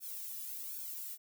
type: noise with flanger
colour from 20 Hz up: violet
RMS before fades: -43 dBFS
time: 0-1.18 s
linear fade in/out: 50 ms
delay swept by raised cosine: 1 to 1.92 ms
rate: 1.3 Hz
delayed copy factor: -0.85
effects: none